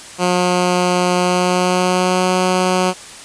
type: tone with pitch glide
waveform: 10% pulse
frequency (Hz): 179.5 to 183.7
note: F3 to F#3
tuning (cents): +48 to -12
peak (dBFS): -5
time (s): 0.18-2.94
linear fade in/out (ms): 50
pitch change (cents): +40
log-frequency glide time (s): 1.2-2.3
effects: white hiss -35 dBFS RMS until 3.24 s + resampled to 22050 Hz